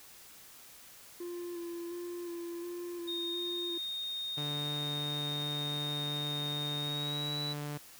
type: tone with vibrato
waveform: triangle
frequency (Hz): 345.9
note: F4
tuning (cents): -17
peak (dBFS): -36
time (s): 1.2-3.78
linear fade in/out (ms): 5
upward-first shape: square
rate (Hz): 1.4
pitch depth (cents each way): 17
type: tone with pitch glide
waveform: sine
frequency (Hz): 3697 to 3940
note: A#7 to B7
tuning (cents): -15 to -5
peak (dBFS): -35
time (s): 3.07-7.54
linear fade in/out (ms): 20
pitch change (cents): +110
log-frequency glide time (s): 6.78-7.4
type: tone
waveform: sawtooth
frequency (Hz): 146.83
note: D3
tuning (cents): 0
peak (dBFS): -33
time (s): 4.37-7.78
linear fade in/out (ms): 10
effects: white hiss -54 dBFS RMS until 7.99 s